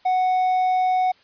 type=tone with hard clipping; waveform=triangle; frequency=740 Hz; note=F#5; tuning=in tune; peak=-18 dBFS; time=0.05-1.12 s; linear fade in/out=10 ms; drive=6 dB; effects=white hiss -56 dBFS RMS until 1.23 s + resampled to 11025 Hz